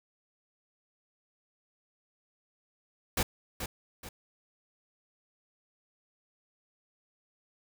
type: noise with echo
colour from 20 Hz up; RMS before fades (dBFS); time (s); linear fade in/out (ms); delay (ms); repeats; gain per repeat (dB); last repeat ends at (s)
pink; -28; 3.17-3.23; 5; 430; 2; -8; 4.09
effects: none